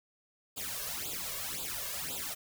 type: noise with flanger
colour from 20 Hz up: white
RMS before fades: -38 dBFS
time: 0.56-2.35 s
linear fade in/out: 20 ms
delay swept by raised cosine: 0.25 to 1.85 ms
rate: 1.9 Hz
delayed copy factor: +1
effects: none